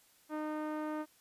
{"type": "tone with low-pass filter", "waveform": "sawtooth", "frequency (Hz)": 306.3, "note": "D#4", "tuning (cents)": -27, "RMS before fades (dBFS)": -38, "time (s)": [0.29, 1.06], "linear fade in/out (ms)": 50, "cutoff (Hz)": 1300, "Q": 1.2, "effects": ["white hiss -66 dBFS RMS until 1.2 s", "resampled to 32000 Hz"]}